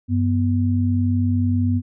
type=tone pair together; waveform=sine; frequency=96.5 / 245.6 Hz; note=G2 / B3; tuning=-27 / -9 cents; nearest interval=octave + major third; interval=1618 cents; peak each=-18 / -20 dBFS; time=0.08-1.82 s; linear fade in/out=50 ms; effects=none